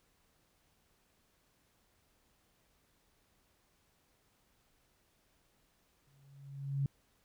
sine tone with exponential growth, 138.59 Hz, C#3, in tune, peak -28 dBFS, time 6.07-6.86 s, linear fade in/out 2 ms, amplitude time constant 170 ms, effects pink hiss -73 dBFS RMS until 7.24 s

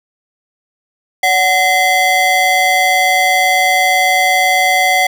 square ring-modulated tone, 657 Hz, E5, 6 cents flat, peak -7 dBFS, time 1.23-5.07 s, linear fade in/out 5 ms, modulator 1400 Hz, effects none

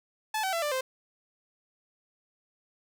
sawtooth tone with pitch steps, 866 / 762.7 / 671.6 / 591.5 / 520.9 Hz, A5 / G5 / E5 / D5 / C5, -28 / -48 / +32 / +12 / -8 cents, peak -24 dBFS, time 0.34-0.81 s, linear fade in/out 5 ms, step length 94 ms, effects none

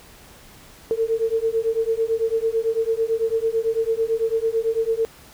sine beating tone pair, 447 / 456 Hz, A4 / A#4, +27 / -38 cents, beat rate 9 Hz, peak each -22 dBFS, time 0.91-5.05 s, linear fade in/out 0 ms, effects pink hiss -47 dBFS RMS until 5.33 s

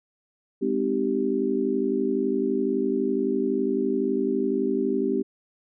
sine chord, Ab major seventh, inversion none, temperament just, 207.7 / 259.6 / 311.5 / 389.3 Hz, Ab3 / C4 / Eb4 / G4, 0 / -13 / +2 / -12 cents, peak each -30 / -26 / -30 / -25 dBFS, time 0.61-5.23 s, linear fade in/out 20 ms, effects none

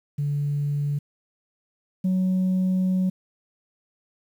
sine tone pair in turn, 144.5 / 185.77 Hz, D3 / F#3, -28 / +7 cents, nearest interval major third, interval 435 cents, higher second, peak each -21 / -17 dBFS, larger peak second, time 0.18-0.99 / 2.04-3.1 s, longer second, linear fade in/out 10 ms, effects tanh soft clip ceiling -18 dBFS + 9-bit

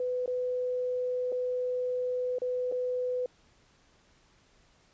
sine tone with dropouts, 500 Hz, B4, 21 cents sharp, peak -28 dBFS, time 0-3.26 s, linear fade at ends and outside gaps 2 ms, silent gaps 0.26-0.277 / 1.32-1.324 / 2.385-2.418 / 2.716-2.722 s, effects pink hiss -64 dBFS RMS until 4.93 s + resampled to 16000 Hz

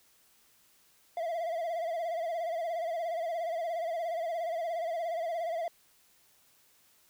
triangle tone with vibrato, 671 Hz, E5, 31 cents sharp, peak -29 dBFS, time 1.17-5.68 s, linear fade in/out 2 ms, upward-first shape sine, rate 17 Hz, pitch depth 80 cents each way, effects white hiss -65 dBFS RMS until 7.09 s

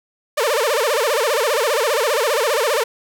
sawtooth tone with vibrato, 518 Hz, C5, 17 cents flat, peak -12 dBFS, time 0.37-2.84 s, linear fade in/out 10 ms, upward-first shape sine, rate 15 Hz, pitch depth 290 cents each way, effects none

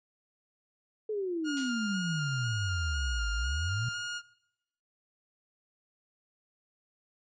sine exponential two-way sweep, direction down then up, 440 to 51.91 to 124.3 Hz, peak -30 dBFS, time 1.09-3.89 s, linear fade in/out 5 ms, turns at 3.31 s
sawtooth tone with vibrato, 1418 Hz, F6, 26 cents sharp, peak -30 dBFS, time 1.44-4.22 s, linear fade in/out 50 ms, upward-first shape square, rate 2 Hz, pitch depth 13 cents each way
blue noise with exponential decay, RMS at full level -35 dBFS, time 1.57-1.92 s, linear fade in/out 1 ms, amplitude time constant 74 ms
effects noise-tail reverb RT60 0.8 s tail -21 dB re dry + resampled to 16000 Hz

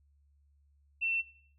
sine tone, 2693 Hz, E7, 36 cents sharp, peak -29 dBFS, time 1.01-1.22 s, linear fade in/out 20 ms, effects noise-tail reverb RT60 0.6 s tail -18 dB re dry + added 71 Hz sine -64 dBFS peak until 1.58 s

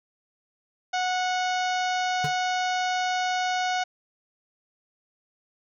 harmonic tone, 734 Hz, F#5, 14 cents flat, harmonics 1 / 2 / 3 / 4 / 5 / 6 / 7 / 8 / 9, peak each -25 / -31 / -35 / -37 / -39 / -41 / -42 / -43 / -44 dBFS, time 0.93-3.84 s, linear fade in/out 10 ms
square tone with exponential decay, 146.83 Hz, D3, in tune, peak -25 dBFS, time 2.24-2.34 s, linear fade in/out 5 ms, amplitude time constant 21 ms
effects none

